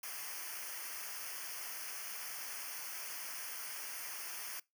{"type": "noise with comb filter", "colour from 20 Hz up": "white", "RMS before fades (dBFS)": -44, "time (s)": [0.03, 4.6], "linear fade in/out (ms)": 5, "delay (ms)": 0.26, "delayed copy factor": -1, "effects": ["noise-tail reverb RT60 0.2 s tail -22 dB re dry"]}